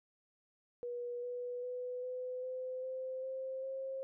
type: tone with pitch steps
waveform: sine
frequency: 484 / 490.8 / 497.6 / 504.6 / 511.6 / 518.7 / 526 / 533.3 Hz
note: B4 / B4 / B4 / B4 / C5 / C5 / C5 / C5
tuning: -35 / -11 / +13 / +37 / -39 / -15 / +9 / +33 cents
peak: -38 dBFS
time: 0.83-4.03 s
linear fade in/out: 0 ms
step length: 400 ms
effects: none